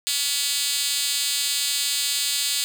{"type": "tone with high-pass filter", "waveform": "5% pulse", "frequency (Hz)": 283.1, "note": "C#4", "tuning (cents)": 37, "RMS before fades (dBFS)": -24, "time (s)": [0.07, 2.64], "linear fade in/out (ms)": 0, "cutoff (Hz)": 4900, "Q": 2.3, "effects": []}